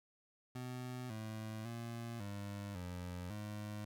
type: tone with pitch steps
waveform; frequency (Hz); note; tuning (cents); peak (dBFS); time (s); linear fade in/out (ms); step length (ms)
25% pulse; 125.6 / 109.5 / 116.8 / 101.1 / 89.3 / 105; B2 / A2 / A#2 / G#2 / F2 / G#2; +30 / -8 / +4 / -46 / +39 / +19; -39; 0.55-3.85; 5; 550
effects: none